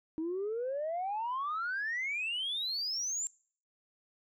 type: exponential sweep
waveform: sine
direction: up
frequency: 311.1 to 7459 Hz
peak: -31 dBFS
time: 0.18-3.27 s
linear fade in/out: 0 ms
effects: noise-tail reverb RT60 0.5 s tail -25 dB re dry + tanh soft clip ceiling -29 dBFS